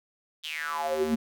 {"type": "tone with high-pass filter sweep", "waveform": "square", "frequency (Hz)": 77.78, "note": "D#2", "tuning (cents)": 0, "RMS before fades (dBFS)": -29, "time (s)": [0.43, 1.16], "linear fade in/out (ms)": 20, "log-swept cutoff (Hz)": [3500, 220], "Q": 7.9, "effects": []}